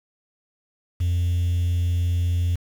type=tone; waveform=triangle; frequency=87.31 Hz; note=F2; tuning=in tune; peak=-16 dBFS; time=1-2.56 s; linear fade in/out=10 ms; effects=tanh soft clip ceiling -14 dBFS + 7-bit